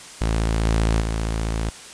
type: tone with level steps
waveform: sawtooth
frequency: 55.2 Hz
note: A1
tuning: 6 cents sharp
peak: -15 / -13 / -18 dBFS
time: 0.21-1.7 s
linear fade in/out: 5 ms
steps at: 0.64 / 1.01 s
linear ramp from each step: 5 ms
effects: white hiss -40 dBFS RMS until 1.93 s + resampled to 22050 Hz